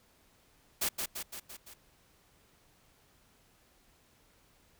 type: noise with echo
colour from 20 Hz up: white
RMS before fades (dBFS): -31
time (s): 0.81-0.89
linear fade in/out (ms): 10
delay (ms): 170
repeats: 5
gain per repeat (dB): -4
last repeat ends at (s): 1.74
effects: pink hiss -66 dBFS RMS until 4.79 s